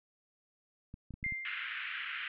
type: clicks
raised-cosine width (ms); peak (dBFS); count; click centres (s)
5; -33; 6; 0.941 / 1.107 / 1.14 / 1.229 / 1.264 / 1.323
type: tone with exponential decay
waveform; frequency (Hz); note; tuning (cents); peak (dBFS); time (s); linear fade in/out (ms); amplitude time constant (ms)
sine; 2098; C7; +4; -31; 1.24-2.12; 1; 190
type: band-pass noise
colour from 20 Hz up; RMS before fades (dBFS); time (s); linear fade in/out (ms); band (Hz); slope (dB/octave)
pink; -40; 1.45-2.28; 2; 1400 to 3000; 48
effects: none